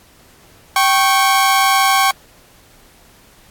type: tone pair together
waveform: sawtooth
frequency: 779 / 1100.8 Hz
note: G5 / C#6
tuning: -11 / -12 cents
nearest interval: tritone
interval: 599 cents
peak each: -10 dBFS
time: 0.76-2.11 s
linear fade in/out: 2 ms
effects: pink hiss -48 dBFS RMS until 3.5 s + AAC 64 kbps